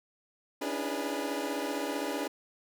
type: tone cluster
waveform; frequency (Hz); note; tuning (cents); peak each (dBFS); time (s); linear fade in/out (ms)
25% pulse; 281.9 / 297.4 / 330 / 409.5 / 488.4; C#4 / D4 / E4 / G#4 / B4; +29 / +22 / +2 / -24 / -19; -33 / -34 / -37 / -34 / -36; 0.61-2.28; 10
effects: none